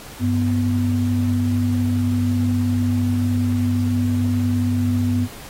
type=tone pair together; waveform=sine; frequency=98 / 246.9 Hz; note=G2 / B3; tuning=0 / 0 cents; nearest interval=octave + major third; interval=1600 cents; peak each=-19 dBFS; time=0.19-5.28 s; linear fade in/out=50 ms; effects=pink hiss -39 dBFS RMS until 5.49 s + AAC 48 kbps